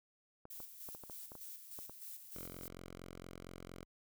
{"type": "clicks", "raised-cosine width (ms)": 1, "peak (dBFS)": -37, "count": 10, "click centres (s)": [0.454, 0.602, 0.888, 0.949, 1.037, 1.098, 1.319, 1.353, 1.789, 1.896]}
{"type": "noise with tremolo", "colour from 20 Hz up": "violet", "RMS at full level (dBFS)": -49, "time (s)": [0.5, 2.68], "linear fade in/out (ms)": 5, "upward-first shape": "square", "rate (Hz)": 3.3, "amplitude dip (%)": 50}
{"type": "tone", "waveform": "5% pulse", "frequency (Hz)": 44.33, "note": "F1", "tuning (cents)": 27, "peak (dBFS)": -38, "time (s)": [2.34, 3.85], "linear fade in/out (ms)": 20}
{"effects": []}